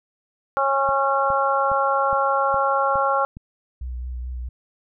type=harmonic tone; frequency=273.8 Hz; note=C#4; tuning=21 cents flat; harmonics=2 / 3 / 4 / 5; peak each=-23 / -23 / -23 / -23 dBFS; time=0.57-3.25 s; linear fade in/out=0 ms
type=click train; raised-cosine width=5 ms; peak=-24 dBFS; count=7; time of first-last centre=0.89-3.369 s; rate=2.42 Hz
type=tone with vibrato; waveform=sine; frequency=62.1 Hz; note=B1; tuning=10 cents sharp; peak=-27 dBFS; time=3.81-4.49 s; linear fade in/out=5 ms; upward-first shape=triangle; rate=4.6 Hz; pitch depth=36 cents each way
effects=none